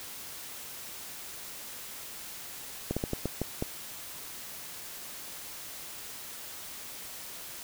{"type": "slowing click train", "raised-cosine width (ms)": 2, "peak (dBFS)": -16, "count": 7, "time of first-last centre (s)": [2.91, 3.624], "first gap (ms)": 56, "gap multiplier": 1.3, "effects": ["white hiss -43 dBFS RMS until 7.63 s"]}